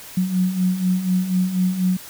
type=beating tone pair; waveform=sine; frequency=180.9 / 185 Hz; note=F#3 / F#3; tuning=-39 / 0 cents; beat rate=4.1 Hz; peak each=-24 / -18 dBFS; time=0.17-1.97 s; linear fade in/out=5 ms; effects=white hiss -39 dBFS RMS until 2.09 s